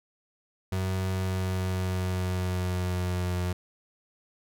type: tone with pitch glide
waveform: 35% pulse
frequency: 93.9 to 89.66 Hz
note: F#2 to F2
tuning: +26 to +46 cents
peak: -25 dBFS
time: 0.72-3.53 s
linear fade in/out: 5 ms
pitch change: -80 cents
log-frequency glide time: 1.13-3.36 s
effects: none